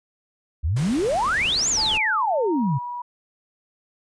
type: exponential two-way sweep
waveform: sine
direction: up then down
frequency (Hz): 67.4 to 7430 to 121.9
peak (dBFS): -19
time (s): 0.63-2.79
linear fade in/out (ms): 20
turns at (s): 1.69
type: noise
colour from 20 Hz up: pink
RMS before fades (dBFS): -34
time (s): 0.76-1.98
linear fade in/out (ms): 10
type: tone with pitch glide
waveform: sine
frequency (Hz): 870 to 970.9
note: A5 to B5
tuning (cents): -20 to -30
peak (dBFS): -28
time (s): 1.77-3.02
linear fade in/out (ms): 5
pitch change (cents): +190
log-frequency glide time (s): 2.27-2.7
effects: resampled to 22050 Hz